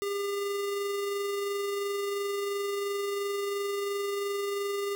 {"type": "tone with amplitude modulation", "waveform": "square", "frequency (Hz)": 402.2, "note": "G4", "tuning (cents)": 44, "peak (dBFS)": -29, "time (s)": [0.02, 4.95], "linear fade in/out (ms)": 0, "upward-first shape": "sine", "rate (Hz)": 22.9, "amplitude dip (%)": 25, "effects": []}